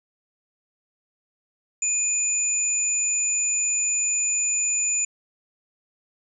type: tone pair together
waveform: sine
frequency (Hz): 2467 / 7004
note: D#7 / A8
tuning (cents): -15 / -9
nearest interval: octave + tritone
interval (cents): 1806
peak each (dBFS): -30 / -21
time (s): 1.82-5.05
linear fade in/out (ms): 5
effects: none